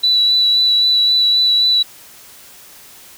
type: tone with vibrato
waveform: sine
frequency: 3951 Hz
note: B7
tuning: in tune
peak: -10 dBFS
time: 0.03-1.83 s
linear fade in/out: 10 ms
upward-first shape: sine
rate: 3.8 Hz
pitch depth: 14 cents each way
effects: white hiss -41 dBFS RMS until 3.17 s